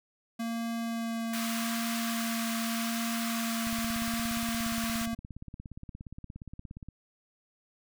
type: tone with vibrato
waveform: square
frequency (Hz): 229.5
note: A#3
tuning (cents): -27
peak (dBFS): -32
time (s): 0.39-5.15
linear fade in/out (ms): 10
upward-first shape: sine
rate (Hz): 0.83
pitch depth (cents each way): 9
type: high-pass noise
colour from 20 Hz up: pink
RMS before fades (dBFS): -37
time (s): 1.33-5.06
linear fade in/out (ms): 5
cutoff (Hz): 1000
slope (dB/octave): 96
type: click train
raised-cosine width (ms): 5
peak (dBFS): -30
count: 56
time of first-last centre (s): 3.67-6.886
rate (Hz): 17.1
effects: none